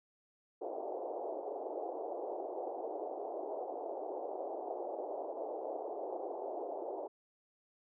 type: band-pass noise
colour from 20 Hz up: white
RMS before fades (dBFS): -41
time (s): 0.61-7.08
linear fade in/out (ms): 10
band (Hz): 340 to 780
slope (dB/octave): 48
effects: none